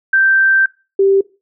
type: tone pair in turn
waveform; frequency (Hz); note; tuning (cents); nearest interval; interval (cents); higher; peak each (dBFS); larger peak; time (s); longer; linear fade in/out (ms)
sine; 1565 / 391.2; G6 / G4; -3 / -4; 2 octaves; 2401; first; -8; neither; 0.13-0.66 / 0.99-1.21; first; 5
effects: noise-tail reverb RT60 0.3 s tail -21 dB re dry